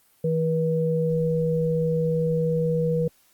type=tone pair together; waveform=sine; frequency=161.4 / 483.7 Hz; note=E3 / B4; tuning=-36 / -36 cents; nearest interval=octave + perfect fifth; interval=1900 cents; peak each=-23 dBFS; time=0.24-3.08 s; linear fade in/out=5 ms; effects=white hiss -61 dBFS RMS until 3.33 s + Opus 32 kbps